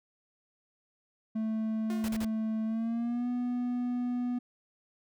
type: tone with pitch glide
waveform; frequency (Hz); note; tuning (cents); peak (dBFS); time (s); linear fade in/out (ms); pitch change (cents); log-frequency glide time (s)
triangle; 220 to 245.5; A3 to B3; 0 to -10; -27; 1.35-4.39; 10; +190; 2.65-3.28
type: tone with exponential decay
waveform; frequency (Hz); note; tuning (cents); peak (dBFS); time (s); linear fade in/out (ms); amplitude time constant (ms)
sawtooth; 356.8; F4; +37; -34; 1.9-2.41; 1; 110
type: noise bursts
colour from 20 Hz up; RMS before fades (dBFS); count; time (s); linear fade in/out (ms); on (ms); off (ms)
pink; -40; 3; 2.04-2.247; 0; 43; 39
effects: none